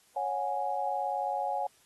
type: chord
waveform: sine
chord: C# suspended fourth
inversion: none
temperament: equal with one note detuned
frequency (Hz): 554.4 / 731.5 / 830.6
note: C#5 / F#5 / G#5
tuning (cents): 0 / -20 / 0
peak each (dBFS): -36 / -33 / -32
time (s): 0.16-1.67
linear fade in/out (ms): 5
effects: white hiss -64 dBFS RMS until 1.85 s + AAC 32 kbps